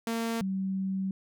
sawtooth / sine tone pair in turn, 228.7 / 191.45 Hz, A#3 / G3, -33 / -41 cents, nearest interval minor third, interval 308 cents, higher first, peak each -25 / -28 dBFS, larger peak first, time 0.07-0.41 / 0.41-1.11 s, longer second, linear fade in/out 2 ms, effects none

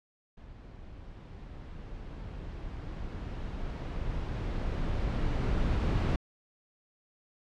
brown noise with level ramp, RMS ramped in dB -49 to -26 dBFS, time 0.37-6.16 s, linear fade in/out 5 ms, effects low-pass 4000 Hz 12 dB/octave

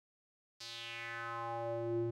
square tone with band-pass filter sweep, 116.54 Hz, A#2, in tune, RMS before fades -40 dBFS, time 0.6-2.11 s, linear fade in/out 10 ms, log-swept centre 4900 to 270 Hz, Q 3.2, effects none

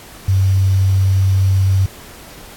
sine tone with quantisation, 95.8 Hz, G2, 39 cents flat, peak -10 dBFS, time 0.28-1.86 s, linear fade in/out 5 ms, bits 6, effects pink hiss -38 dBFS RMS until 2.56 s + AAC 64 kbps

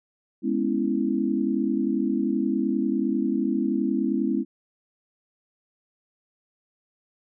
sine chord, C# minor seventh, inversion second, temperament equal, 207.7 / 246.9 / 277.2 / 329.6 Hz, G#3 / B3 / C#4 / E4, 0 / 0 / 0 / 0 cents, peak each -27 dBFS, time 0.42-4.45 s, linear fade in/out 50 ms, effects none

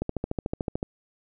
click train, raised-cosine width 2 ms, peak -14 dBFS, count 12, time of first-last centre 0.02-0.829 s, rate 13.6 Hz, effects none

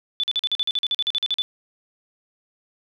sine tone bursts, 3489 Hz, A7, 15 cents flat, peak -19 dBFS, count 16, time 0.2-1.42 s, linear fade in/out 0 ms, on 35 ms, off 44 ms, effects none

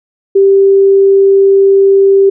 sine tone, 392 Hz, G4, in tune, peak -3 dBFS, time 0.35-2.3 s, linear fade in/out 10 ms, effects none

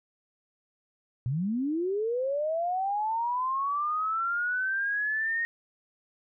sine linear sweep, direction up, 115.1 to 1864.7 Hz, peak -26 dBFS, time 1.26-5.45 s, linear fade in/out 0 ms, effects none

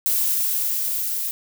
violet noise with level ramp, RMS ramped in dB -20 to -26 dBFS, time 0.06-1.31 s, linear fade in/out 0 ms, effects none

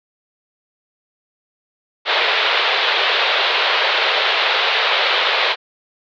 white band-pass noise, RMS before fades -17 dBFS, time 2.05-5.56 s, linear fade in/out 50 ms, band 410 to 4000 Hz, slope 48 dB/octave, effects none

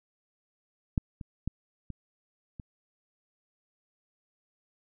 clicks, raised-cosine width 5 ms, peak -13 / -27 / -18 / -26 / -28 dBFS, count 5, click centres 0.978 / 1.212 / 1.476 / 1.903 / 2.598 s, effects none

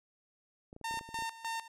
clicks, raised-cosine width 2 ms, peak -36 dBFS, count 11, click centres 0.729 / 0.764 / 0.813 / 0.911 / 0.941 / 0.973 / 1.011 / 1.09 / 1.143 / 1.189 / 1.223 s
sawtooth tone with tremolo, 909 Hz, A#5, 44 cents flat, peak -31 dBFS, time 0.84-1.68 s, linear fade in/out 5 ms, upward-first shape square, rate 3.3 Hz, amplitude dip 80%
effects low-pass 11000 Hz 12 dB/octave

